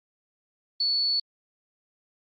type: tone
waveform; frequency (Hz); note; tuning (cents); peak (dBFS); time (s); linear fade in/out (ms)
sine; 4435; C#8; 0; -22; 0.8-1.2; 5
effects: Opus 48 kbps